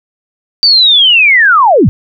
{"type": "linear sweep", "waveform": "sine", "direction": "down", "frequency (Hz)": [4661, 71.6], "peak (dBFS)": -3, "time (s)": [0.63, 1.89], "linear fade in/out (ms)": 0, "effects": []}